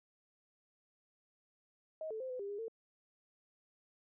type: tone with pitch steps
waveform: sine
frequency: 631 / 439 / 519 / 505 / 400.3 / 407.5 / 451.6 Hz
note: D#5 / A4 / C5 / B4 / G4 / G#4 / A4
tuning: +24 / -4 / -14 / +39 / +36 / -33 / +45 cents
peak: -39 dBFS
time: 2.01-2.682 s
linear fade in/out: 2 ms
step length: 96 ms
effects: none